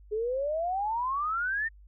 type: exponential sweep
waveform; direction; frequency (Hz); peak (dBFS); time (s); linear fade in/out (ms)
sine; up; 415.3 to 1848; -27; 0.11-1.69; 20
effects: added 50 Hz sine -50 dBFS peak until 1.87 s